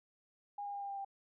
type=tone with pitch steps; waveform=sine; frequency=815 / 809.8 / 804.7 / 799.6 / 794.5 / 789.5 Hz; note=G#5 / G#5 / G5 / G5 / G5 / G5; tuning=-33 / -44 / +45 / +34 / +23 / +12 cents; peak=-39 dBFS; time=0.58-1.048 s; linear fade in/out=5 ms; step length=78 ms; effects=none